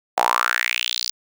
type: tone with high-pass filter sweep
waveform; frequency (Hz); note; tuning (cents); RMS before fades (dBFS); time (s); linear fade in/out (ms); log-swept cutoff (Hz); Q
sawtooth; 60; B1; -49; -22; 0.17-1.11; 10; 750 to 5200; 5
effects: none